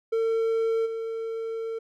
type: tone with level steps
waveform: triangle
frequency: 451.7 Hz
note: A4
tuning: 45 cents sharp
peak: -20 / -27 dBFS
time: 0.12-1.79 s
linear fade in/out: 10 ms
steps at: 0.85 s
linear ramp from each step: 20 ms
effects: none